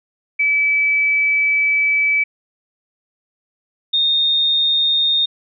sine tone pair in turn, 2300 / 3675 Hz, D7 / A#7, -37 / -25 cents, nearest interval minor sixth, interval 812 cents, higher second, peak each -13 dBFS, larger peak neither, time 0.39-2.24 / 3.93-5.26 s, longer first, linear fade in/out 10 ms, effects none

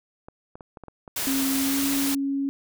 clicks, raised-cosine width 1 ms, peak -27 dBFS, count 7, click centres 0.285 / 0.555 / 0.608 / 0.772 / 0.837 / 0.883 / 1.078 s
white noise, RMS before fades -28 dBFS, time 1.16-2.15 s, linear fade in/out 5 ms
sine tone with pitch glide, 270 to 276.3 Hz, C#4 to C#4, -45 to -6 cents, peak -23 dBFS, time 1.27-2.49 s, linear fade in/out 0 ms, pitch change +39 cents, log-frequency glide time 1.58-1.82 s
effects none

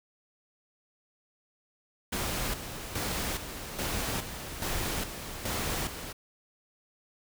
pink noise with tremolo, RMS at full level -32 dBFS, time 2.12-6.13 s, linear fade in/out 10 ms, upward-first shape square, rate 1.2 Hz, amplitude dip 60%, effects none

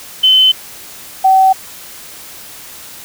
sine tone pair in turn, 3053 / 763.2 Hz, G7 / G5, -46 / -47 cents, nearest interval 2 octaves, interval 2401 cents, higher first, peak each -5 dBFS, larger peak neither, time 0.23-0.52 / 1.24-1.53 s, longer neither, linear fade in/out 10 ms, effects white hiss -33 dBFS RMS until 3.04 s

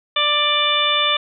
harmonic tone, 590 Hz, D5, 8 cents sharp, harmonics 1 / 2 / 3 / 4 / 5 / 6, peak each -26 / -21 / -28 / -23 / -22 / -19 dBFS, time 0.16-1.17 s, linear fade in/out 5 ms, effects none

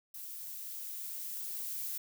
violet noise with level ramp, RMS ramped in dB -45 to -38 dBFS, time 0.14-1.98 s, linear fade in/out 5 ms, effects none

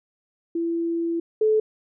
sine tone pair in turn, 335.4 / 433.2 Hz, E4 / A4, +30 / -27 cents, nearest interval major third, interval 443 cents, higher second, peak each -22 / -16 dBFS, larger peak second, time 0.55-1.2 / 1.41-1.6 s, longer first, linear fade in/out 5 ms, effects none

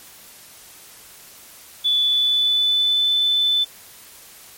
sine tone with pitch glide, 3465 to 3513 Hz, A7 to A7, -27 to -3 cents, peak -15 dBFS, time 1.84-3.65 s, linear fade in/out 20 ms, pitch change +24 cents, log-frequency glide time 2.02-3.07 s, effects white hiss -44 dBFS RMS until 4.57 s + MP3 64 kbps

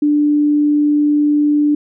sine tone, 295.2 Hz, D4, 9 cents sharp, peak -10 dBFS, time 0.02-1.75 s, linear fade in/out 5 ms, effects none

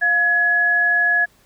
sine tone pair together, 700 / 1689.1 Hz, F5 / G#6, +4 / +29 cents, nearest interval octave + minor third, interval 1525 cents, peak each -25 / -14 dBFS, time 0.01-1.26 s, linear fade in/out 20 ms, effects pink hiss -56 dBFS RMS until 1.45 s

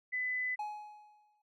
sine tone, 2005 Hz, B6, 26 cents sharp, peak -32 dBFS, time 0.12-0.56 s, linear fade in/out 20 ms
triangle tone with exponential decay, 841 Hz, G#5, 22 cents sharp, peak -32 dBFS, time 0.59-1.42 s, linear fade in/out 5 ms, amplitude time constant 180 ms
effects none

